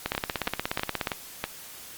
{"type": "two click trains", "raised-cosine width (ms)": 0.3, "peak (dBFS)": [-10, -11], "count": [18, 5], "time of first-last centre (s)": [[0.06, 1.072], [0.15, 1.44]], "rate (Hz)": [16.8, 3.1], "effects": ["white hiss -44 dBFS RMS until 1.97 s", "Opus 48 kbps"]}